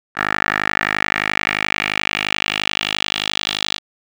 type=tone with band-pass filter sweep; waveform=10% pulse; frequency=51.5 Hz; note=G#1; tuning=14 cents flat; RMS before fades=-21 dBFS; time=0.15-3.8 s; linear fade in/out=50 ms; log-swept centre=1600 to 3700 Hz; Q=3; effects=none